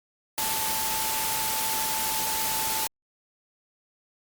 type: tone in noise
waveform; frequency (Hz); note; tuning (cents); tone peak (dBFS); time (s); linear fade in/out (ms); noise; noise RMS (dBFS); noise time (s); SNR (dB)
sine; 880; A5; 0; -32; 0.38-2.87; 0; white; -28; 0.38-2.87; -7
effects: Opus 48 kbps